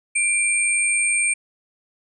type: tone pair together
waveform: sine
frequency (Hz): 2362 / 8609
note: D7 / C9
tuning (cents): +9 / +48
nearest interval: octave + minor seventh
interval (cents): 2239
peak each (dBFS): -20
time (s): 0.15-1.34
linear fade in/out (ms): 10
effects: none